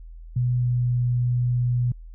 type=tone with pitch glide; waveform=sine; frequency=123.47 to 122.48 Hz; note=B2 to B2; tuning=0 to -14 cents; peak=-19 dBFS; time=0.36-1.92 s; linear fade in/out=5 ms; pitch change=-14 cents; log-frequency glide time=0.56-0.69 s; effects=added 41 Hz sine -38 dBFS peak until 2.14 s